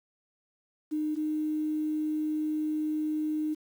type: tone pair in turn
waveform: sine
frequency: 305.8 / 307.3 Hz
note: D#4 / D#4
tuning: -30 / -21 cents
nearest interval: unison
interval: 9 cents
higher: second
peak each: -27 dBFS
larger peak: neither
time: 0.91-1.16 / 1.16-3.55 s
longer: second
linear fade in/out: 20 ms
effects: 9-bit